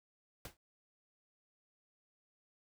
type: noise with exponential decay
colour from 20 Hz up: pink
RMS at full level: -43 dBFS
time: 0.45-0.57 s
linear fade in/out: 2 ms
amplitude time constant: 26 ms
effects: none